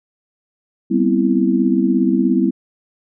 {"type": "chord", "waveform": "sine", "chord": "C major seventh", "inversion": "second", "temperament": "equal with one note detuned", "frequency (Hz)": [196, 244.7, 261.6, 329.6], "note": ["G3", "B3", "C4", "E4"], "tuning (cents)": [0, -16, 0, 0], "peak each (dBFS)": -18, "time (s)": [0.9, 2.51], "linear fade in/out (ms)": 20, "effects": []}